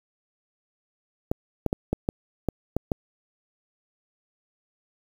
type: clicks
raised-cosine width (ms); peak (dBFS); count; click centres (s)
2; -10; 8; 1.315 / 1.663 / 1.729 / 1.93 / 2.089 / 2.487 / 2.766 / 2.918
effects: 7-bit